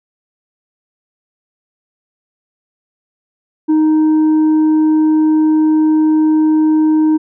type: tone with tanh clipping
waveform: triangle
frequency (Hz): 311.1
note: D#4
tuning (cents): 0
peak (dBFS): -9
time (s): 3.68-7.18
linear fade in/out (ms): 20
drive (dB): 8
effects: none